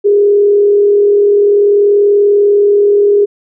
sine tone with frequency modulation, 408.4 Hz, G#4, 29 cents flat, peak -5 dBFS, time 0.04-3.26 s, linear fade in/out 20 ms, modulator 40.5 Hz, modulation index 0.3, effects none

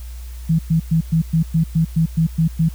sine tone bursts, 162.5 Hz, E3, 24 cents flat, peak -12 dBFS, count 11, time 0.49-2.69 s, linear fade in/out 10 ms, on 100 ms, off 110 ms, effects added 60 Hz sine -29 dBFS peak until 2.74 s + white hiss -46 dBFS RMS until 2.74 s

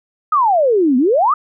sine exponential two-way sweep, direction down then up, 1292 to 240 to 1292 Hz, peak -10 dBFS, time 0.32-1.34 s, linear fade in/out 5 ms, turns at 0.97 s, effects none

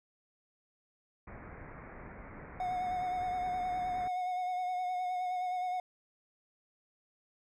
pink low-pass noise, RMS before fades -48 dBFS, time 1.27-4.08 s, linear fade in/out 5 ms, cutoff 2300 Hz, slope 96 dB/octave
triangle tone with vibrato, 729 Hz, F#5, 26 cents flat, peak -30 dBFS, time 2.6-5.8 s, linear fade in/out 2 ms, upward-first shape sine, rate 9.6 Hz, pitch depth 26 cents each way
effects none

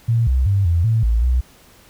sine tone with pitch steps, 115.7 / 64.6 / 98.8 / 84.6 / 112.3 / 56.4 / 62.3 Hz, A#2 / C2 / G2 / E2 / A2 / A1 / B1, -13 / -21 / +14 / +45 / +36 / +44 / +16 cents, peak -13 dBFS, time 0.08-1.41 s, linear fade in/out 10 ms, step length 190 ms, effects pink hiss -49 dBFS RMS until 1.89 s

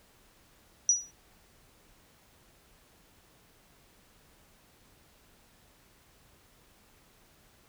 sine tone with exponential decay, 5840 Hz, F#8, 24 cents flat, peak -17 dBFS, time 0.89-1.11 s, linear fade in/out 1 ms, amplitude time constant 47 ms, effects pink hiss -62 dBFS RMS until 7.68 s

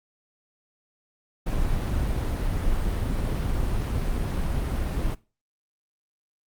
brown noise, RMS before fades -25 dBFS, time 1.46-5.15 s, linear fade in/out 10 ms, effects noise-tail reverb RT60 0.3 s tail -20 dB re dry + Opus 32 kbps

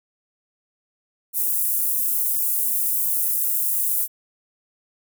pink high-pass noise, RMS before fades -22 dBFS, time 1.33-4.08 s, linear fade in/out 50 ms, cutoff 11000 Hz, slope 24 dB/octave, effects none

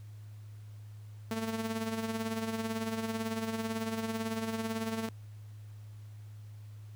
sawtooth tone with tremolo, 223.6 Hz, A3, 28 cents sharp, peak -27 dBFS, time 1.31-5.09 s, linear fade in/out 2 ms, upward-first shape sine, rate 18 Hz, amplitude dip 55%, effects added 105 Hz sine -45 dBFS peak until 6.95 s + pink hiss -65 dBFS RMS until 6.95 s

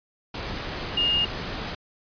sine tone in noise, 2838 Hz, F7, 27 cents sharp, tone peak -20 dBFS, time 0.97-1.25 s, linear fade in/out 5 ms, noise pink, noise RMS -32 dBFS, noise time 0.34-1.75 s, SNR +9 dB, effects resampled to 11025 Hz

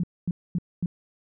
sine tone bursts, 174.61 Hz, F3, in tune, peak -22 dBFS, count 4, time 0-0.86 s, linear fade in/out 2 ms, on 35 ms, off 240 ms, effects none

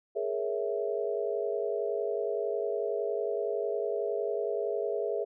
sine chord, A# half-diminished seventh, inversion third, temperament equal, 415.3 / 466.2 / 554.4 / 659.3 Hz, G#4 / A#4 / C#5 / E5, 0 / 0 / 0 / 0 cents, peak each -32 / -34 / -37 / -35 dBFS, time 0.15-5.25 s, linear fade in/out 20 ms, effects none

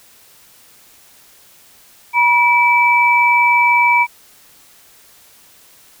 sine tone pair together, 962.4 / 2313 Hz, B5 / D7, -45 / -27 cents, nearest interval octave + minor third, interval 1518 cents, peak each -12 dBFS, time 2.13-4.07 s, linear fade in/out 50 ms, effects white hiss -47 dBFS RMS until 6 s

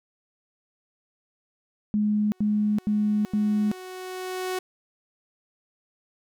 sine tone bursts, 210 Hz, G#3, 19 cents sharp, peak -20 dBFS, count 4, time 1.94-3.715 s, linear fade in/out 0 ms, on 380 ms, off 85 ms
sawtooth tone with exponential growth, 370 Hz, F#4, in tune, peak -22 dBFS, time 2.01-4.59 s, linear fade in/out 5 ms, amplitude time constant 560 ms
effects none

